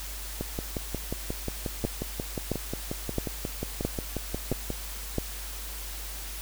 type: two click trains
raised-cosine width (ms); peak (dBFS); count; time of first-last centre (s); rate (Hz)
2; -17 / -13; 25 / 6; 0.41-4.703 / 1.85-5.183; 5.59 / 1.5
effects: added 50 Hz sine -38 dBFS peak until 6.41 s + white hiss -40 dBFS RMS until 6.41 s